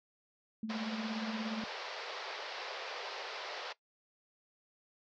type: tone with tremolo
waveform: sine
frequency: 220 Hz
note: A3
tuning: in tune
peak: -34 dBFS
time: 0.63-1.64 s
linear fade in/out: 2 ms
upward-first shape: sine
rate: 17 Hz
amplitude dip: 55%
type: band-pass noise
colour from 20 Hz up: pink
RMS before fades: -43 dBFS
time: 0.69-3.73 s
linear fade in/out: 10 ms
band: 430 to 5200 Hz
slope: 48 dB/octave
effects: noise-tail reverb RT60 0.1 s tail -18 dB re dry